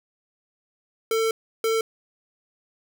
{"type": "tone bursts at uneven times", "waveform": "square", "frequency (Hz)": 447.9, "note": "A4", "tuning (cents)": 31, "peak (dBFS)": -21, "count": 2, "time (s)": [[1.11, 1.31], [1.64, 1.81]], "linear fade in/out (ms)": 2, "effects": []}